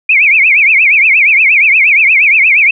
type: tone with vibrato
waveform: sine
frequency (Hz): 2364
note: D7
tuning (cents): +11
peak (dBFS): -4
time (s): 0.09-2.71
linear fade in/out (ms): 5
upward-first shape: triangle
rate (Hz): 8.5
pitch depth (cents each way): 230
effects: none